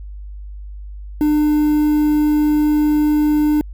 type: tone with quantisation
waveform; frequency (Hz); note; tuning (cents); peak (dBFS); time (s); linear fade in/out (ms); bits
triangle; 300.4; D4; +39; -10; 1.21-3.61; 0; 6
effects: added 50 Hz sine -29 dBFS peak until 3.73 s